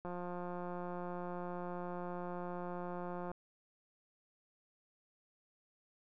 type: click train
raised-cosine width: 1 ms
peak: -30 dBFS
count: 579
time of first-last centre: 0.05-3.316 s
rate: 177 Hz
effects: none